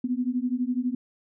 sine beating tone pair, 243.3 / 255.3 Hz, B3 / C4, -26 / -42 cents, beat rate 12 Hz, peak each -27 / -27 dBFS, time 0.04-0.95 s, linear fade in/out 5 ms, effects none

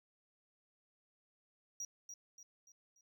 triangle tone with echo, 5750 Hz, F8, 50 cents sharp, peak -39 dBFS, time 1.8-1.85 s, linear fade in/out 2 ms, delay 290 ms, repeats 4, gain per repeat -7 dB, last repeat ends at 3.01 s, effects none

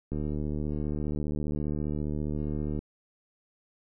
click train, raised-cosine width 3 ms, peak -20 dBFS, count 201, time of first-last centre 0.12-2.79 s, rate 74.9 Hz, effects none

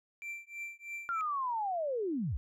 triangle tone with tremolo, 2350 Hz, D7, 1 cent sharp, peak -35 dBFS, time 0.22-1.21 s, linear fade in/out 0 ms, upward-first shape triangle, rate 3.1 Hz, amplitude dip 100%
sine linear sweep, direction down, 1403 to 50.1 Hz, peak -31 dBFS, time 1.09-2.37 s, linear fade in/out 0 ms
effects none

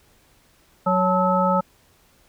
harmonic tone with a mistuned harmonic, 185 Hz, F#3, in tune, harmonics 1 / 3 / 5 / 7, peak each -22 / -22 / -22 / -22 dBFS, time 0.86-1.61 s, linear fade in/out 10 ms, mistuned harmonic 5, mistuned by -91 cents, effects pink hiss -58 dBFS RMS until 2.28 s

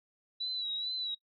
sine tone with vibrato, 3927 Hz, B7, 11 cents flat, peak -33 dBFS, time 0.4-1.15 s, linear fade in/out 10 ms, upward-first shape sine, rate 2.3 Hz, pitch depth 54 cents each way, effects noise-tail reverb RT60 0.1 s tail -20 dB re dry

